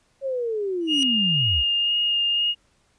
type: linear sweep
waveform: sine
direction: down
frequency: 554.4 to 52.1 Hz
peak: -23 dBFS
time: 0.21-1.64 s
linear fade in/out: 50 ms
type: tone with exponential growth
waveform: sawtooth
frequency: 2928 Hz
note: F#7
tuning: 19 cents flat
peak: -19 dBFS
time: 0.81-1.03 s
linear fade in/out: 0 ms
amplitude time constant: 46 ms
type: tone with vibrato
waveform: sine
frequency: 2839 Hz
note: F7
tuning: 28 cents sharp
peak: -19 dBFS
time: 0.87-2.55 s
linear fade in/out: 50 ms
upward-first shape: sine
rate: 2 Hz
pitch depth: 13 cents each way
effects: pink hiss -64 dBFS RMS until 2.98 s + resampled to 22050 Hz